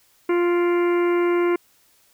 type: harmonic tone with a mistuned harmonic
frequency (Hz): 349.2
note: F4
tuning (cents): 0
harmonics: 1 / 2 / 3 / 4 / 5 / 6 / 7 / 8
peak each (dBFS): -17 / -34 / -29 / -33 / -39 / -34 / -39 / -44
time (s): 0.29-1.56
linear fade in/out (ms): 5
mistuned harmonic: 7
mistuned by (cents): -67
effects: white hiss -59 dBFS RMS until 2.13 s